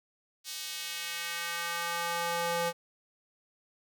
square tone with high-pass filter sweep, 170.6 Hz, F3, 40 cents flat, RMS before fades -34 dBFS, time 0.44-2.73 s, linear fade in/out 50 ms, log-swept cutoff 4300 to 490 Hz, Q 1.1, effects none

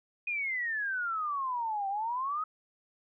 sine exponential two-way sweep, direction down then up, 2491 to 772 to 1284 Hz, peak -30 dBFS, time 0.27-2.44 s, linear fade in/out 5 ms, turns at 1.88 s, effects none

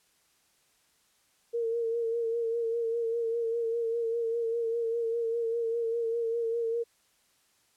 sine tone with vibrato, 461.4 Hz, A#4, 18 cents flat, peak -27 dBFS, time 1.53-6.84 s, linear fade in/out 20 ms, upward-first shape sine, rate 5 Hz, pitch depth 36 cents each way, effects white hiss -68 dBFS RMS until 7.76 s + low-pass 11000 Hz 12 dB/octave

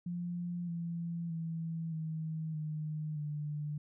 sine tone with pitch steps, 174.61 / 169.15 / 163.86 / 158.74 / 153.77 / 148.96 Hz, F3 / E3 / E3 / D#3 / D#3 / D3, 0 / +45 / -10 / +35 / -20 / +25 cents, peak -35 dBFS, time 0.06-3.78 s, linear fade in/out 5 ms, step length 620 ms, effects none

